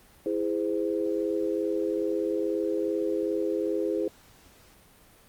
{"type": "chord", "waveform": "sine", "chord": "E augmented", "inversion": "none", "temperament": "just", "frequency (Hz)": [329.6, 412, 515], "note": ["E4", "G#4", "B#4"], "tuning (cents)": [0, -14, -28], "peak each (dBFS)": [-29, -29, -31], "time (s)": [0.26, 4.08], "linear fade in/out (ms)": 2, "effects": ["pink hiss -56 dBFS RMS until 5.28 s", "Opus 32 kbps"]}